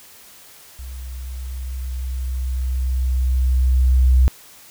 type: tone with level ramp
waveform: sine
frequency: 63.8 Hz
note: C2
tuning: 43 cents flat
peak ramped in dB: -30 to -9 dBFS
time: 0.79-4.28 s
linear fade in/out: 0 ms
effects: white hiss -45 dBFS RMS until 4.7 s